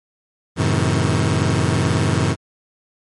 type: chord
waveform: sawtooth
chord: F# diminished seventh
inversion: none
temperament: just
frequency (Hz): 92.5 / 111 / 133.2 / 159.84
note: F#2 / A2 / C3 / Eb3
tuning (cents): 0 / +16 / +31 / +47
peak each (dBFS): -17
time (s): 0.56-2.36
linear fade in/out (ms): 50
effects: MP3 48 kbps